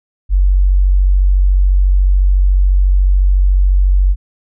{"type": "tone", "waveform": "sine", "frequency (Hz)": 47, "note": "F#1", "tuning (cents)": 28, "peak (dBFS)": -7, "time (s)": [0.29, 4.16], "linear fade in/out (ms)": 50, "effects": []}